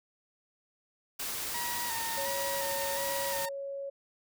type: noise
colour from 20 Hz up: white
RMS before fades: -36 dBFS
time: 1.19-3.46 s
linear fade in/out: 10 ms
type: tone with vibrato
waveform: 30% pulse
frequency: 937 Hz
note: A#5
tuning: 9 cents sharp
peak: -33 dBFS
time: 1.54-3.49 s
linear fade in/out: 5 ms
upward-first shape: square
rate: 1.4 Hz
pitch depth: 38 cents each way
type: tone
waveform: sine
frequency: 554.4 Hz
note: C#5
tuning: in tune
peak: -35 dBFS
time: 2.17-3.9 s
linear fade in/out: 10 ms
effects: none